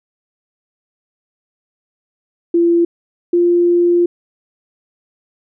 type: tone pair in turn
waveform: sine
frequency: 341 / 348 Hz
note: F4 / F4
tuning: -41 / -6 cents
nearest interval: unison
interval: 35 cents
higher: second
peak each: -9 dBFS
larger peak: neither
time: 2.54-2.85 / 3.33-4.06 s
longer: second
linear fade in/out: 5 ms
effects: none